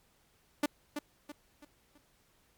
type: tone with echo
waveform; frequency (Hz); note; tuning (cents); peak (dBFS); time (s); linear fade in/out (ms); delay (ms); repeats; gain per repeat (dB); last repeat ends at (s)
sawtooth; 293.7; D4; 0; -22; 0.63-0.66; 5; 330; 4; -8; 1.98
effects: pink hiss -69 dBFS RMS until 2.57 s + MP3 96 kbps